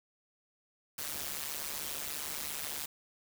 white noise with amplitude modulation, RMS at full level -35 dBFS, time 0.98-2.86 s, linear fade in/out 5 ms, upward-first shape sine, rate 147 Hz, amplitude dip 90%, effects none

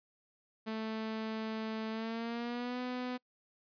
sawtooth tone with pitch glide, 220.2 to 250 Hz, A3 to B3, +2 to +21 cents, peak -32 dBFS, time 0.66-3.18 s, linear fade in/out 20 ms, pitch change +219 cents, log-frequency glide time 1.9-2.8 s, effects noise-tail reverb RT60 0.1 s tail -26 dB re dry + resampled to 11025 Hz

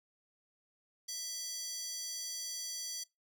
square tone with high-pass filter, 659.3 Hz, E5, in tune, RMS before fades -41 dBFS, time 1.08-3.04 s, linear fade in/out 10 ms, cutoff 5300 Hz, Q 3.5, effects noise-tail reverb RT60 0.2 s tail -23 dB re dry

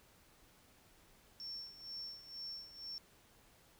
triangle tone with tremolo, 5440 Hz, F8, 46 cents flat, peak -40 dBFS, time 1.4-2.98 s, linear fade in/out 0 ms, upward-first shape sine, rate 2.1 Hz, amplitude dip 80%, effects tanh soft clip ceiling -39 dBFS + pink hiss -66 dBFS RMS until 3.79 s

